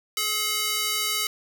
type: tone with high-pass filter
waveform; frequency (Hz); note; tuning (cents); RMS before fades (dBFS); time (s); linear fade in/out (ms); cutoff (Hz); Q
square; 426.6; G#4; +46; -26; 0.17-1.27; 2; 2500; 0.68
effects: none